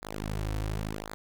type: tone with flanger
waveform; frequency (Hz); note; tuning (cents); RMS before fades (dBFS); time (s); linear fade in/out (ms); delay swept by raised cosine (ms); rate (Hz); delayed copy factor
sawtooth; 52.5; G#1; +19; -34; 0.02-1.14; 0; 0.34 to 4.94; 0.92; -0.95
effects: none